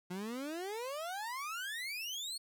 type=exponential sweep; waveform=30% pulse; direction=up; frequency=174.5 to 4435 Hz; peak=-36 dBFS; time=0.1-2.38 s; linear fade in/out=10 ms; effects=13-bit